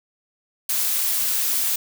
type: noise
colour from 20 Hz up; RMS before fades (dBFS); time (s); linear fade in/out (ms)
blue; -22; 0.69-1.76; 5
effects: none